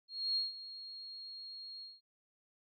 sine tone with ADSR envelope, 4273 Hz, C8, 36 cents sharp, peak -30 dBFS, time 0.08-2.01 s, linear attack 280 ms, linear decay 160 ms, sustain -15 dB, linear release 190 ms, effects none

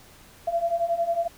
sine beating tone pair, 672 / 683 Hz, E5 / F5, +33 / -39 cents, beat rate 11 Hz, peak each -27 / -24 dBFS, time 0.47-1.28 s, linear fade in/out 10 ms, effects pink hiss -51 dBFS RMS until 1.37 s

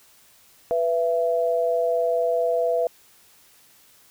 sine tone pair together, 493.9 / 669.6 Hz, B4 / E5, 0 / +27 cents, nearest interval perfect fourth, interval 527 cents, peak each -22 dBFS, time 0.71-2.87 s, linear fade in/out 0 ms, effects white hiss -55 dBFS RMS until 4.1 s

